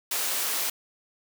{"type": "high-pass noise", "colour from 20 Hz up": "white", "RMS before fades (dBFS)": -28, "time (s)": [0.11, 0.7], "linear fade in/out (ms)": 5, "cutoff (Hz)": 370, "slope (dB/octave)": 12, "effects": []}